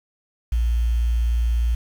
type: tone with quantisation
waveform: sine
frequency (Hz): 58.27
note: A#1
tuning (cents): 0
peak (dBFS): -17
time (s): 0.52-1.75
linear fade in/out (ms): 5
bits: 7
effects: none